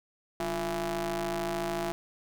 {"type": "ring-modulated tone", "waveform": "sawtooth", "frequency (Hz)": 161.4, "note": "E3", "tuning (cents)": -36, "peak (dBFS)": -23, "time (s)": [0.4, 1.92], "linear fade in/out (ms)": 0, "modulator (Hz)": 511, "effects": []}